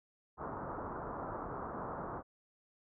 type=low-pass noise; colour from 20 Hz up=white; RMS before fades=-42 dBFS; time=0.37-2.23 s; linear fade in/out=50 ms; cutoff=1300 Hz; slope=48 dB/octave; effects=none